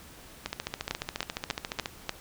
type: two click trains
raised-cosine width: 0.2 ms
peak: -14 / -11 dBFS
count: 21 / 5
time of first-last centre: 0.46-1.859 / 0.91-2.093 s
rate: 14.3 / 3.38 Hz
effects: pink hiss -50 dBFS RMS until 2.2 s